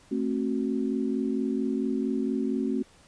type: chord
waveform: sine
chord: F# diminished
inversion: first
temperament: just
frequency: 222 / 266.4 / 370 Hz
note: A3 / C4 / F#4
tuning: +16 / +31 / 0 cents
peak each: -29 / -28 / -32 dBFS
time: 0.11-2.83 s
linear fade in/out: 10 ms
effects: pink hiss -57 dBFS RMS until 3.07 s + resampled to 22050 Hz